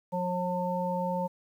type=harmonic tone; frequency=179.7 Hz; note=F3; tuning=50 cents sharp; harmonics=1 / 3 / 5; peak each=-32 / -32 / -32 dBFS; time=0.12-1.28 s; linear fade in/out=20 ms; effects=10-bit